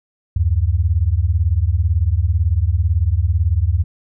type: beating tone pair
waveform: sine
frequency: 75.1 / 93.1 Hz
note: D2 / F#2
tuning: +39 / +11 cents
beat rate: 18 Hz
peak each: -16 dBFS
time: 0.36-3.84 s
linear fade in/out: 5 ms
effects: none